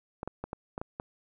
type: clicks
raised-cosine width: 1 ms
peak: -21 dBFS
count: 7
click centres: 0.231 / 0.276 / 0.44 / 0.531 / 0.779 / 0.815 / 0.999 s
effects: none